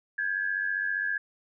sine tone pair together, 1600 / 1695.1 Hz, G6 / G#6, +35 / +35 cents, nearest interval minor second, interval 100 cents, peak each -30 / -29 dBFS, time 0.18-1.18 s, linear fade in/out 5 ms, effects none

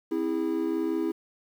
triangle chord, C augmented, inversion none, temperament just, 261.6 / 327 / 408.8 Hz, C4 / E4 / G#4, 0 / -14 / -27 cents, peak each -31 / -25 / -30 dBFS, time 0.11-1.12 s, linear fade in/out 10 ms, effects 9-bit

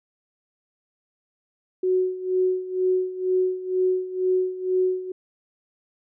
sine tone with tremolo, 370 Hz, F#4, in tune, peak -17 dBFS, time 1.83-5.12 s, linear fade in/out 5 ms, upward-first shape sine, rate 2.1 Hz, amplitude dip 80%, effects none

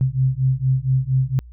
sine beating tone pair, 129.1 / 133.4 Hz, C3 / C3, -23 / +34 cents, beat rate 4.3 Hz, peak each -19 dBFS, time 0.01-1.39 s, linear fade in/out 0 ms, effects added 60 Hz sine -38 dBFS peak until 1.52 s

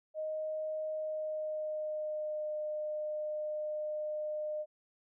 sine tone with pitch glide, 622.3 to 608.1 Hz, D#5 to D#5, 0 to -40 cents, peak -34 dBFS, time 0.14-4.66 s, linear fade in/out 50 ms, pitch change -40 cents, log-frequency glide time 0.91-2.54 s, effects none

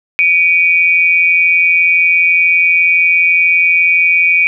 sine tone pair together, 2291 / 2463 Hz, D7 / D#7, -44 / -18 cents, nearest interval minor second, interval 126 cents, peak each -10 dBFS, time 0.19-4.47 s, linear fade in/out 0 ms, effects none

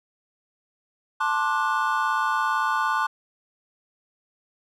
triangle chord, D dominant seventh, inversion second, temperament just, 881 / 1057.2 / 1174.7 / 1468.3 Hz, A5 / C6 / D6 / F#6, +2 / +18 / 0 / -14 cents, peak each -25 dBFS, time 1.2-3.07 s, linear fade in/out 10 ms, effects none

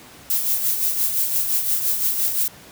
violet noise with tremolo, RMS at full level -19 dBFS, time 0.3-2.48 s, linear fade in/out 2 ms, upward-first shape sine, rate 5.8 Hz, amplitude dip 50%, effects pink hiss -44 dBFS RMS until 2.71 s + high-pass 80 Hz 12 dB/octave

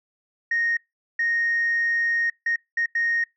sine tone bursts at uneven times, 1860 Hz, A#6, 4 cents flat, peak -19 dBFS, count 5, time 0.51-0.77 / 1.19-2.3 / 2.46-2.56 / 2.77-2.86 / 2.95-3.24 s, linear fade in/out 5 ms, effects noise-tail reverb RT60 0.2 s tail -25 dB re dry + tanh soft clip ceiling -16 dBFS

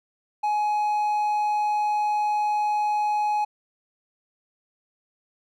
triangle tone, 840 Hz, G#5, 19 cents sharp, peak -19 dBFS, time 0.43-3.45 s, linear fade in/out 10 ms, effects none

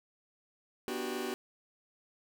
sawtooth chord, G major seventh, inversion first, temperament just, 245 / 294 / 367.5 / 392 Hz, B3 / D4 / F#4 / G4, -14 / +2 / -12 / 0 cents, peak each -36 / -39 / -34 / -36 dBFS, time 0.88-1.34 s, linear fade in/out 0 ms, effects none

